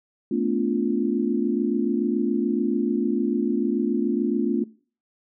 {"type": "chord", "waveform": "sine", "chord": "B half-diminished seventh", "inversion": "third", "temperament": "equal with one note detuned", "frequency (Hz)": [220, 246.9, 287.3, 349.2], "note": ["A3", "B3", "D4", "F4"], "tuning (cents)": [0, 0, -38, 0], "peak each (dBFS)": -26, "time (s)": [0.31, 4.64], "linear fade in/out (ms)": 5, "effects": ["noise-tail reverb RT60 0.4 s tail -20 dB re dry"]}